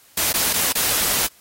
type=noise with dropouts; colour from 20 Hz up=white; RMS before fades=-20 dBFS; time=0.17-1.27 s; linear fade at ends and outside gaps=5 ms; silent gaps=0.324-0.339 / 0.53-0.538 / 0.724-0.752 s; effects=white hiss -52 dBFS RMS until 1.4 s + AAC 48 kbps